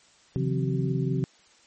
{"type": "tone cluster", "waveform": "sine", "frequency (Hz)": [135.5, 160.7, 179, 263.9, 379.2], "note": ["C#3", "E3", "F3", "C4", "F#4"], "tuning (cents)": [-39, -44, 43, 15, 43], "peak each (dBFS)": [-26, -31, -31, -33, -33], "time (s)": [0.36, 1.24], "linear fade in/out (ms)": 0, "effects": ["white hiss -58 dBFS RMS until 1.66 s", "MP3 32 kbps"]}